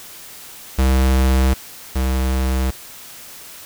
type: tone pair in turn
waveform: square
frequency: 65.41 / 65.08 Hz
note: C2 / C2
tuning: 0 / -9 cents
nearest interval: unison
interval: 9 cents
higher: first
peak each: -13 / -17 dBFS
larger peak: first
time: 0.78-1.54 / 1.95-2.71 s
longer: neither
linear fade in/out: 10 ms
effects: white hiss -38 dBFS RMS until 3.65 s